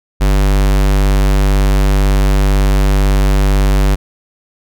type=tone; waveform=square; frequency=49 Hz; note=G1; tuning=in tune; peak=-9 dBFS; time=0.2-3.96 s; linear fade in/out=20 ms; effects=none